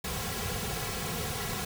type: noise with comb filter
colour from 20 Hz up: pink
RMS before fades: -34 dBFS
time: 0.04-1.65 s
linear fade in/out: 5 ms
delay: 3.3 ms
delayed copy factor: -0.8
effects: none